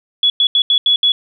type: tone bursts at uneven times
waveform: sine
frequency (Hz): 3387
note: G#7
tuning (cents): +33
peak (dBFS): -9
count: 6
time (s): 0.23-0.3 / 0.4-0.47 / 0.55-0.62 / 0.7-0.78 / 0.86-0.96 / 1.03-1.12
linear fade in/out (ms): 2
effects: none